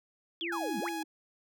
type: exponential two-way sweep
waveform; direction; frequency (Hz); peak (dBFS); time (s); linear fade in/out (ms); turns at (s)
sine; down then up; 3524 to 185 to 2571; -34; 0.41-0.89; 0; 0.79
type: tone with vibrato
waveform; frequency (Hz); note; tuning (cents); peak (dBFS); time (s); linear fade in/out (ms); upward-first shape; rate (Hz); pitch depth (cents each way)
sine; 329.6; E4; 0; -36; 0.41-1.04; 20; sine; 2.8; 67
type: tone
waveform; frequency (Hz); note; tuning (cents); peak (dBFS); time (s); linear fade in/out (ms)
sawtooth; 833; G#5; +5; -33; 0.52-1.03; 5
effects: none